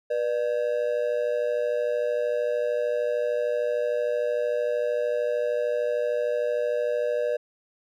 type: ring-modulated tone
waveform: triangle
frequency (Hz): 542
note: C#5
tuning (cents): -39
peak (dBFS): -18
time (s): 0.1-7.37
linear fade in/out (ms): 10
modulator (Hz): 56.6
effects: none